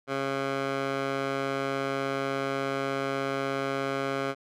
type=tone with band-pass filter; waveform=15% pulse; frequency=136.6 Hz; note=C#3; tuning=25 cents flat; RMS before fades=-30 dBFS; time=0.07-4.35 s; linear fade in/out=50 ms; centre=1100 Hz; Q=0.65; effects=none